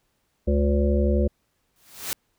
harmonic tone, 71.6 Hz, D2, 43 cents flat, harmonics 1 / 3 / 5 / 7 / 8, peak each -20 / -25 / -27 / -28 / -29 dBFS, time 0.47-1.28 s, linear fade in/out 10 ms
white noise with exponential growth, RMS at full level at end -26 dBFS, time 1.76-2.13 s, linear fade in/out 0 ms, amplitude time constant 80 ms
effects pink hiss -71 dBFS RMS until 2.38 s

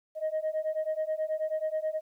sine beating tone pair, 621 / 630.3 Hz, D#5 / D#5, -3 / +22 cents, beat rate 9.3 Hz, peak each -30 dBFS, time 0.15-2.01 s, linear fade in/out 50 ms, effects tanh soft clip ceiling -24 dBFS + 11-bit

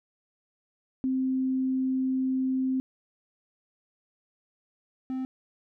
sine / triangle tone pair in turn, 261.1 / 260.1 Hz, C4 / C4, -3 / -10 cents, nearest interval unison, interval 7 cents, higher first, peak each -24 / -27 dBFS, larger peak first, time 1.04-2.8 / 5.1-5.25 s, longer first, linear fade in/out 0 ms, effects none

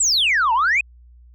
sine exponential two-way sweep, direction down then up, 8230 to 870 to 2595 Hz, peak -13 dBFS, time 0-0.81 s, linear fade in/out 5 ms, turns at 0.53 s, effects tanh soft clip ceiling -12 dBFS + added 60 Hz sine -44 dBFS peak until 1.34 s

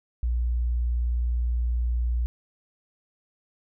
sine tone, 59.7 Hz, A#1, 42 cents sharp, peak -22 dBFS, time 0.23-2.26 s, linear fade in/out 0 ms, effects none

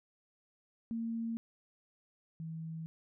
sine tone pair in turn, 228.7 / 161.72 Hz, A#3 / E3, -33 / -33 cents, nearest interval tritone, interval 600 cents, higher first, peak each -34 / -39 dBFS, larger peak first, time 0.91-1.37 / 2.4-2.86 s, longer neither, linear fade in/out 0 ms, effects none

